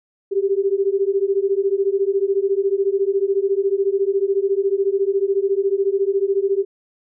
sine beating tone pair, 386.6 / 400.6 Hz, G4 / G4, -24 / +38 cents, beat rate 14 Hz, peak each -19 dBFS, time 0.31-6.65 s, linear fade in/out 20 ms, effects none

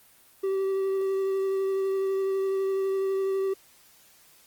triangle tone with vibrato, 386.5 Hz, G4, 24 cents flat, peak -22 dBFS, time 0.43-3.54 s, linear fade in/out 10 ms, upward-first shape triangle, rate 12 Hz, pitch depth 14 cents each way, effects white hiss -57 dBFS RMS until 4.46 s + Opus 24 kbps

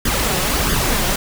pink noise with flanger, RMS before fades -18 dBFS, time 0.05-1.16 s, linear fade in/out 5 ms, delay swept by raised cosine 0.6 to 5.6 ms, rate 1.5 Hz, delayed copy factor +0.65, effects none

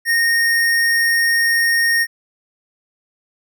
square tone, 1851 Hz, A#6, 13 cents flat, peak -14 dBFS, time 0.05-2.07 s, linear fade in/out 50 ms, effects none

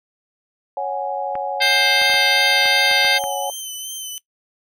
sine chord, C# suspended fourth, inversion none, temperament just, 554.4 / 739.2 / 831.5 Hz, C#5 / F#5 / G#5, 0 / -2 / +2 cents, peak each -26 / -26 / -25 dBFS, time 0.77-3.5 s, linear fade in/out 2 ms
clicks, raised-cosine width 0.5 ms, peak -17 dBFS, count 8, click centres 1.354 / 2.017 / 2.099 / 2.142 / 2.657 / 2.913 / 3.049 / 3.239 s
harmonic tone, 525 Hz, C5, 6 cents sharp, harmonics 3 / 4 / 5 / 6 / 7 / 8 / 9, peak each -21 / -19 / -24 / -24 / -21 / -27 / -23 dBFS, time 1.6-3.19 s, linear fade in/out 20 ms
15% pulse tone with vibrato, 3067 Hz, G7, 38 cents flat, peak -21 dBFS, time 1.62-4.18 s, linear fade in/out 0 ms, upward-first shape triangle, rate 2.7 Hz, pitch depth 46 cents each way
effects noise-tail reverb RT60 0.1 s tail -20 dB re dry

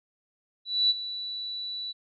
sine tone with ADSR envelope, 3951 Hz, B7, in tune, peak -18 dBFS, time 0.65-1.93 s, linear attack 250 ms, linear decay 29 ms, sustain -14 dB, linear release 24 ms, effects none

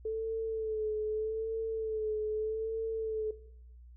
sine tone with vibrato, 438 Hz, A4, 8 cents flat, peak -31 dBFS, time 0.05-3.31 s, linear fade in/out 5 ms, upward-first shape sine, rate 0.81 Hz, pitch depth 38 cents each way, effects noise-tail reverb RT60 0.8 s tail -17 dB re dry + added 60 Hz sine -50 dBFS peak until 3.96 s

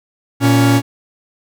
45% pulse tone pair together, 116.54 / 278.9 Hz, A#2 / C#4, 0 / +11 cents, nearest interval octave + minor third, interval 1511 cents, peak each -12 dBFS, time 0.4-0.82 s, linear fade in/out 50 ms, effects none

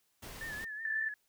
pink noise, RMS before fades -47 dBFS, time 0.22-0.65 s, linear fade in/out 10 ms
sine tone with vibrato, 1760 Hz, A6, in tune, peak -39 dBFS, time 0.41-1.14 s, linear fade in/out 2 ms, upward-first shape sine, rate 5.3 Hz, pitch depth 66 cents each way
sine tone, 1760 Hz, A6, in tune, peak -32 dBFS, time 0.85-1.09 s, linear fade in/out 2 ms
effects white hiss -75 dBFS RMS until 1.28 s

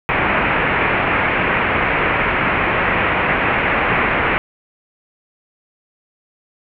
white low-pass noise, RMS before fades -17 dBFS, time 0.09-4.38 s, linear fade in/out 0 ms, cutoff 2500 Hz, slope 48 dB/octave, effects none

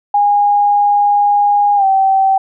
sine tone with pitch glide, 819 to 773 Hz, G#5 to G5, -24 to -24 cents, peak -8 dBFS, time 0.14-2.38 s, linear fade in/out 5 ms, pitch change -100 cents, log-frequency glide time 1.76-1.85 s, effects none

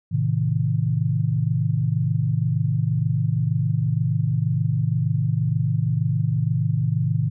sine chord, A diminished, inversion none, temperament just, 110 / 132 / 158.4 Hz, A2 / C3 / Eb3, 0 / +16 / +31 cents, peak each -23 dBFS, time 0.11-7.3 s, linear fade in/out 20 ms, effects none

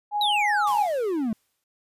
sine tone, 830.6 Hz, G#5, in tune, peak -22 dBFS, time 0.11-0.88 s, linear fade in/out 50 ms
triangle exponential sweep, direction down, 3990 to 207.7 Hz, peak -21 dBFS, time 0.21-1.33 s, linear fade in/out 2 ms
white noise with exponential decay, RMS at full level -38 dBFS, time 0.67-1.64 s, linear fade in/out 2 ms, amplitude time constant 210 ms
effects resampled to 32000 Hz

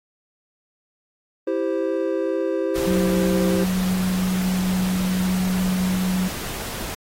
triangle chord, C major, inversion first, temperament equal, 329.6 / 392 / 523.3 Hz, E4 / G4 / C5, 0 / 0 / 0 cents, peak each -23 dBFS, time 1.47-3.64 s, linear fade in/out 5 ms
pink noise, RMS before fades -31 dBFS, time 2.75-6.95 s, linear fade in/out 10 ms
sine tone, 185 Hz, F#3, in tune, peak -19 dBFS, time 2.86-6.29 s, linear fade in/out 20 ms
effects AAC 48 kbps

